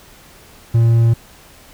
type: tone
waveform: triangle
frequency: 115.6 Hz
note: A#2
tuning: 14 cents flat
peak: -7 dBFS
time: 0.74-1.14 s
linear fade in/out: 10 ms
effects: pink hiss -44 dBFS RMS until 1.73 s